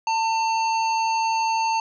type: harmonic tone with a mistuned harmonic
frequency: 898 Hz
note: A5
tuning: 35 cents sharp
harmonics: 1 / 3 / 5 / 7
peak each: -20 / -30 / -34 / -37 dBFS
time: 0.07-1.8 s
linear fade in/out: 2 ms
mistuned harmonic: 7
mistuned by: +27 cents
effects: none